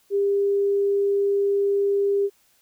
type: tone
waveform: sine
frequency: 400.2 Hz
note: G4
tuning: 36 cents sharp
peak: -18 dBFS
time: 0.1-2.3 s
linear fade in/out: 50 ms
effects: white hiss -62 dBFS RMS until 2.61 s

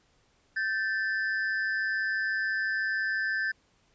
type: ring-modulated tone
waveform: triangle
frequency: 1656 Hz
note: G#6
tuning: 5 cents flat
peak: -22 dBFS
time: 0.56-3.52 s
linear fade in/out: 10 ms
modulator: 103 Hz
effects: pink hiss -67 dBFS RMS until 3.94 s + resampled to 16000 Hz

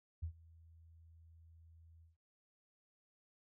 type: tone with ADSR envelope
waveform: sine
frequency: 82.1 Hz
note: E2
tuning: 6 cents flat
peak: -36 dBFS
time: 0.22-2.17 s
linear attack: 15 ms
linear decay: 86 ms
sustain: -23 dB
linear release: 150 ms
effects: none

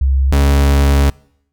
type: tone pair in turn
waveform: sine / 40% pulse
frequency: 67.1 / 69.96 Hz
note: C2 / C#2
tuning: +44 / +17 cents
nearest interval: minor second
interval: 73 cents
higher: second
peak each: -10 / -8 dBFS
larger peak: second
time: 0.01-0.32 / 0.32-1.1 s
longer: second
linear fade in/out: 5 ms
effects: noise-tail reverb RT60 0.7 s tail -25 dB re dry

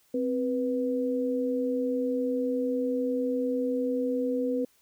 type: tone pair together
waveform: sine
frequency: 260.5 / 491.8 Hz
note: C4 / B4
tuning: -7 / -7 cents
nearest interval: major seventh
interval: 1100 cents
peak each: -28 / -28 dBFS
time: 0.14-4.65 s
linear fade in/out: 5 ms
effects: white hiss -65 dBFS RMS until 4.81 s

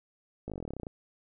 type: slowing click train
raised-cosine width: 2 ms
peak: -25 dBFS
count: 16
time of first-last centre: 0.48-0.868 s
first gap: 18 ms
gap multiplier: 1.05
effects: none

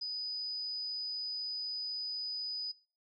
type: tone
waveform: sine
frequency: 4978 Hz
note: D#8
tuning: in tune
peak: -35 dBFS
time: 0.01-2.72 s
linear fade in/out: 10 ms
effects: noise-tail reverb RT60 0.4 s tail -22 dB re dry

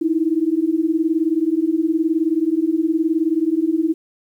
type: beating tone pair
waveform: sine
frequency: 311.1 / 330.1 Hz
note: D#4 / E4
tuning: 0 / +2 cents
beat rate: 19 Hz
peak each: -19 / -18 dBFS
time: 0.01-3.94 s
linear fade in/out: 10 ms
effects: 9-bit

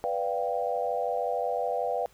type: chord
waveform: sine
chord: G dominant seventh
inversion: first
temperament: equal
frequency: 493.9 / 587.3 / 698.5 / 784 Hz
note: B4 / D5 / F5 / G5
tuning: 0 / 0 / 0 / 0 cents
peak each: -31 / -33 / -31 / -33 dBFS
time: 0.04-2.06 s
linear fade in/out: 0 ms
effects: pink hiss -60 dBFS RMS until 2.13 s

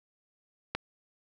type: click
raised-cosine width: 0.3 ms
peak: -14 dBFS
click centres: 0.75 s
effects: none

